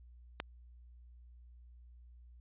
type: click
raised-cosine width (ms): 0.3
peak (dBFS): -20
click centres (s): 0.401
effects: added 60 Hz sine -54 dBFS peak until 2.4 s + resampled to 8000 Hz